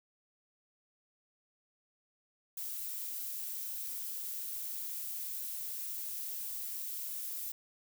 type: noise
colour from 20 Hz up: violet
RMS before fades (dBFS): -40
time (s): 2.57-7.52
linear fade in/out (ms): 5
effects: none